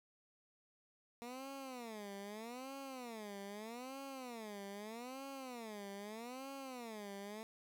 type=tone with vibrato; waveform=15% pulse; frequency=233.1 Hz; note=A#3; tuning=in tune; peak=-40 dBFS; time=1.22-7.43 s; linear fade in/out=0 ms; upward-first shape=sine; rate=0.8 Hz; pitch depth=280 cents each way; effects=none